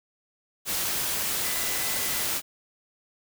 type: tone in noise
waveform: sine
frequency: 2004 Hz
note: B6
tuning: 25 cents sharp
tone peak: -39 dBFS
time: 1.41-2.27 s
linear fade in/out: 50 ms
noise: white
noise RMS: -28 dBFS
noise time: 0.65-2.42 s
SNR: -14 dB
effects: none